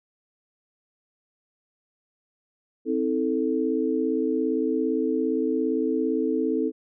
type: chord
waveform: sine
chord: A diminished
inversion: first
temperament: equal with one note detuned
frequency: 261.6 / 319.1 / 440 Hz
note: C4 / Eb4 / A4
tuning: 0 / +44 / 0 cents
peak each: -26 dBFS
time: 2.85-6.72 s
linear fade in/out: 50 ms
effects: none